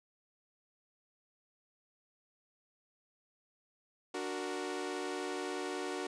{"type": "chord", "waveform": "sawtooth", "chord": "D augmented", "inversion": "none", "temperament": "equal", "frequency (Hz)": [293.7, 370, 466.2], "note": ["D4", "F#4", "A#4"], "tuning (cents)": [0, 0, 0], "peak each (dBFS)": [-38, -35, -39], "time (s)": [4.14, 6.07], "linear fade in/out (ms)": 5, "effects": ["resampled to 22050 Hz"]}